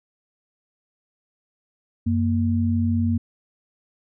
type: tone pair together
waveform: sine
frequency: 92.99 / 233.1 Hz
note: F#2 / A#3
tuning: +9 / 0 cents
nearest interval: octave + major third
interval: 1591 cents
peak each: -21 dBFS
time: 2.06-3.18 s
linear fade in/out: 10 ms
effects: none